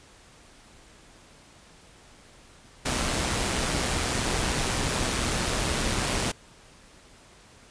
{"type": "noise with amplitude modulation", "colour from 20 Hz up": "pink", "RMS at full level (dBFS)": -25, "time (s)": [2.85, 6.32], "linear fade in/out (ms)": 10, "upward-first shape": "sine", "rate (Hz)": 126, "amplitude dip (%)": 40, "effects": ["pink hiss -53 dBFS RMS until 7.7 s", "resampled to 22050 Hz"]}